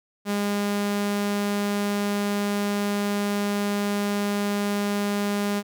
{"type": "tone", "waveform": "sawtooth", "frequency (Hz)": 203.8, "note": "G#3", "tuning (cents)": -32, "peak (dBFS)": -19, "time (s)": [0.25, 5.63], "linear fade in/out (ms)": 50, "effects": []}